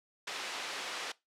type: band-pass noise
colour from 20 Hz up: white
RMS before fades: -40 dBFS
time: 0.27-1.12 s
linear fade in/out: 5 ms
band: 400 to 3900 Hz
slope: 12 dB/octave
effects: noise-tail reverb RT60 0.2 s tail -20 dB re dry + low-pass 11000 Hz 12 dB/octave